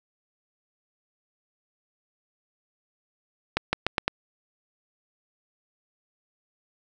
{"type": "accelerating click train", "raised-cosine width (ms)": 0.3, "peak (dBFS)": -6, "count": 5, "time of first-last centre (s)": [3.57, 4.08], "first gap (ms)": 160, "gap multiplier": 0.85, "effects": []}